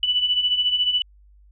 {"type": "beating tone pair", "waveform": "sine", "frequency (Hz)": [2960, 2974], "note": ["F#7", "F#7"], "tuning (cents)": [0, 8], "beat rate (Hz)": 14, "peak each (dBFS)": [-25, -19], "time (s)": [0.03, 1.02], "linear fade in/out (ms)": 2, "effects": ["added 50 Hz sine -49 dBFS peak until 1.51 s"]}